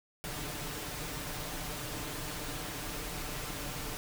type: noise with comb filter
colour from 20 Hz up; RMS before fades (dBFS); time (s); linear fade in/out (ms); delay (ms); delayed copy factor
pink; -39; 0.24-3.97; 0; 6.7; +0.55
effects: none